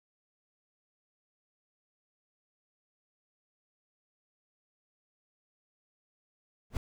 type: noise with exponential growth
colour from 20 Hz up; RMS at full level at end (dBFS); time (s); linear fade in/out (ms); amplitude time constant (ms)
brown; -28; 6.7-6.77; 2; 15
effects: none